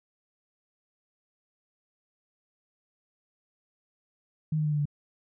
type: tone with pitch steps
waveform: sine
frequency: 155.56 / 153.06 / 150.61 / 148.19 / 145.81 Hz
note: D#3 / D#3 / D3 / D3 / D3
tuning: 0 / -28 / +44 / +16 / -12 cents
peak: -24 dBFS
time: 4.52-4.855 s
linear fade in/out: 5 ms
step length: 67 ms
effects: none